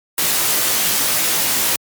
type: noise with comb filter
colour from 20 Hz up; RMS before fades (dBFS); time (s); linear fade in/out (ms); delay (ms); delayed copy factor
white; -17; 0.18-1.76; 2; 18; +0.65
effects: high-pass 100 Hz 12 dB/octave + MP3 96 kbps